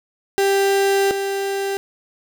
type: tone pair in turn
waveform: 35% pulse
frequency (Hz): 393.9 / 393.9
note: G4 / G4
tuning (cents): +8 / +8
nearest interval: unison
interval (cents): 0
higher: neither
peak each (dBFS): -13 / -19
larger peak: first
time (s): 0.38-1.11 / 1.11-1.77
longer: first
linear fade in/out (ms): 0
effects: none